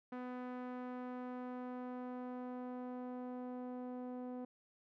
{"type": "tone with low-pass filter sweep", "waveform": "sawtooth", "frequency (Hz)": 250, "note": "B3", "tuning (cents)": 21, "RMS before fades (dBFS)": -45, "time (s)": [0.12, 4.45], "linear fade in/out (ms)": 5, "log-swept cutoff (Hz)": [1500, 670], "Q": 1, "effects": []}